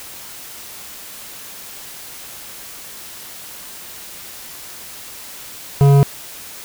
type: tone with hard clipping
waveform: triangle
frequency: 140.2 Hz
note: C#3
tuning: 20 cents sharp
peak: -9 dBFS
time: 5.81-6.03 s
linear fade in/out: 0 ms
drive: 16 dB
effects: white hiss -35 dBFS RMS until 6.64 s